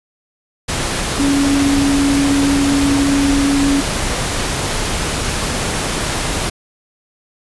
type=tone in noise; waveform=sine; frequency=279.9 Hz; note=C#4; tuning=17 cents sharp; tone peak=-12 dBFS; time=1.19-3.81 s; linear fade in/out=10 ms; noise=pink; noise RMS=-19 dBFS; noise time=0.68-6.5 s; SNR=+4 dB; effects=resampled to 24000 Hz